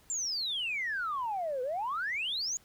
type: exponential two-way sweep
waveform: sine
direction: down then up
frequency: 7459 to 488.8 to 6980 Hz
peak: -30 dBFS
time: 0.1-2.57 s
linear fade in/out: 0 ms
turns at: 1.62 s
effects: tanh soft clip ceiling -26 dBFS + pink hiss -62 dBFS RMS until 2.64 s